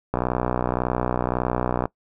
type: click train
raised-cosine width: 1 ms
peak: -8 dBFS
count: 107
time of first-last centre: 0.14-1.855 s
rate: 61.8 Hz
effects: noise-tail reverb RT60 0.1 s tail -22 dB re dry